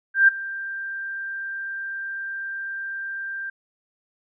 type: tone with ADSR envelope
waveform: sine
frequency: 1582 Hz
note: G6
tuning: 15 cents sharp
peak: -9 dBFS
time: 0.14-3.5 s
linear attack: 140 ms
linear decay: 13 ms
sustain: -19 dB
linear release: 6 ms
effects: none